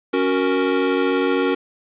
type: chord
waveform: square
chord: F# major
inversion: second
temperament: equal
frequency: 277.2 / 370 / 466.2 Hz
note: C#4 / F#4 / A#4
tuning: 0 / 0 / 0 cents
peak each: -22 dBFS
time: 0.13-1.55 s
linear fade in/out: 10 ms
effects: resampled to 8000 Hz + 7-bit